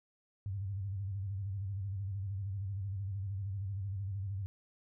sine tone with vibrato, 98 Hz, G2, in tune, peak -35 dBFS, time 0.46-4.46 s, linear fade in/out 0 ms, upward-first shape square, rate 13 Hz, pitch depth 74 cents each way, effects none

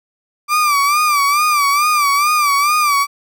35% pulse tone with vibrato, 1174.7 Hz, D6, in tune, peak -10 dBFS, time 0.48-3.07 s, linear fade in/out 50 ms, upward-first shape sine, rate 2.3 Hz, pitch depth 82 cents each way, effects none

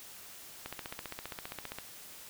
click train, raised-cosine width 0.3 ms, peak -23 dBFS, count 18, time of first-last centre 0.66-1.786 s, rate 15.1 Hz, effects white hiss -50 dBFS RMS until 2.29 s

